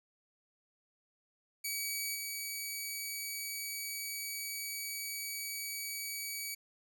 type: tone with level steps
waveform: 10% pulse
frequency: 2274 Hz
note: C#7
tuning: 44 cents sharp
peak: -26 / -29 dBFS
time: 1.64-6.55 s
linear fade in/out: 10 ms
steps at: 2.14 s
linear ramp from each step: 20 ms
effects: none